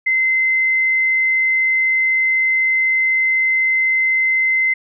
sine tone, 2064 Hz, C7, 24 cents flat, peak -13 dBFS, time 0.06-4.74 s, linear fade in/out 10 ms, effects none

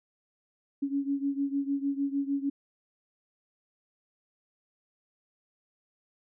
sine beating tone pair, 277.2 / 283.8 Hz, C#4 / C#4, 0 / +41 cents, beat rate 6.6 Hz, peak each -29 / -32 dBFS, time 0.82-2.5 s, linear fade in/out 10 ms, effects none

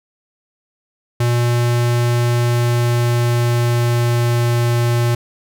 square tone with pitch glide, 120 to 119.17 Hz, B2 to A#2, -49 to +39 cents, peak -14 dBFS, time 1.2-5.15 s, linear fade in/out 5 ms, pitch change -12 cents, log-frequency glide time 2.45-4.72 s, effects none

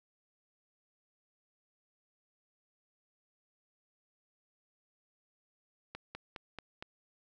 slowing click train, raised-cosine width 0.3 ms, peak -26 dBFS, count 5, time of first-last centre 5.95-6.825 s, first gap 200 ms, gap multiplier 1.06, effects none

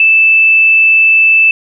sine tone, 2637 Hz, E7, in tune, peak -4 dBFS, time 0-1.51 s, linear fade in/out 2 ms, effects none

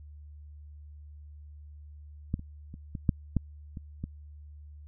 clicks, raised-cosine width 5 ms, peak -16 / -30 / -29 / -23 / -10 / -13 / -27 / -21 dBFS, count 8, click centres 2.341 / 2.394 / 2.741 / 2.952 / 3.092 / 3.367 / 3.772 / 4.04 s, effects added 74 Hz sine -45 dBFS peak until 4.87 s

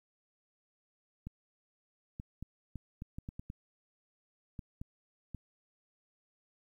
clicks, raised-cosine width 5 ms, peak -29 dBFS, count 12, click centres 1.27 / 2.199 / 2.426 / 2.757 / 3.021 / 3.185 / 3.289 / 3.395 / 3.501 / 4.592 / 4.815 / 5.347 s, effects 11-bit

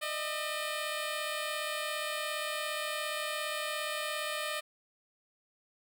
10% pulse tone pair together, 604.7 / 642 Hz, D#5 / E5, -50 / -46 cents, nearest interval minor second, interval 104 cents, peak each -26 / -32 dBFS, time 0.01-4.61 s, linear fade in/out 20 ms, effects none

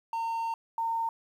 triangle / sine tone pair in turn, 913 / 913 Hz, A#5 / A#5, -36 / -36 cents, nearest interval unison, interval 0 cents, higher neither, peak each -27 dBFS, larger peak neither, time 0.13-0.54 / 0.78-1.09 s, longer first, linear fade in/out 2 ms, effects 10-bit

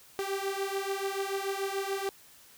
sawtooth beating tone pair, 388.3 / 395.2 Hz, G4 / G4, -16 / +14 cents, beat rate 6.9 Hz, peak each -30 dBFS, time 0.19-2.09 s, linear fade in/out 0 ms, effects white hiss -56 dBFS RMS until 2.57 s

